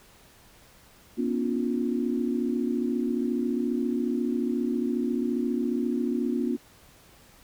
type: tone cluster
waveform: sine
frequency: 240.8 / 275.3 / 303.2 / 355.8 Hz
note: B3 / C#4 / D#4 / F4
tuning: -44 / -12 / -45 / +32 cents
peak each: -27 / -30 / -35 / -31 dBFS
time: 1.17-6.57 s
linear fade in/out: 20 ms
effects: pink hiss -55 dBFS RMS until 7.43 s